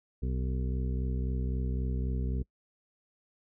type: harmonic tone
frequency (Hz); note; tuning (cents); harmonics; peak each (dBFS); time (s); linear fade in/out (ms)
63.8; C2; -43; 1 / 2 / 3 / 4 / 6 / 7; -30 / -36 / -40 / -42 / -46 / -47; 0.22-2.43; 10
effects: noise-tail reverb RT60 0.1 s tail -24 dB re dry